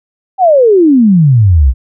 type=exponential sweep; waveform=sine; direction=down; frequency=792 to 58.7 Hz; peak=-3 dBFS; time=0.38-1.74 s; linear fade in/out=50 ms; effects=none